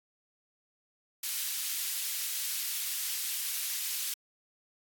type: high-pass noise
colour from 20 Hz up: white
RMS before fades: -34 dBFS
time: 1.23-4.14 s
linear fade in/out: 5 ms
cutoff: 2400 Hz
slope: 12 dB/octave
effects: AAC 64 kbps